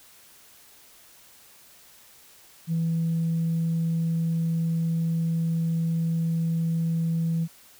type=tone; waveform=sine; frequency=164.81 Hz; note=E3; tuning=in tune; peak=-21 dBFS; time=2.67-7.48 s; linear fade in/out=50 ms; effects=tanh soft clip ceiling -19 dBFS + white hiss -53 dBFS RMS until 7.79 s